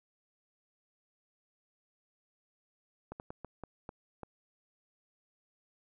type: slowing click train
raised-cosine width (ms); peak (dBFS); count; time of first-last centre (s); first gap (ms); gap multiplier
1; -28; 7; 3.12-4.233; 79; 1.34
effects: none